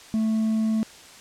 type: tone with hard clipping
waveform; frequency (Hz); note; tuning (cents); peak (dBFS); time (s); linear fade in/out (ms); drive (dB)
sine; 220; A3; 0; -21; 0.14-0.83; 0; 2
effects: white hiss -46 dBFS RMS until 1.2 s + low-pass 8000 Hz 12 dB/octave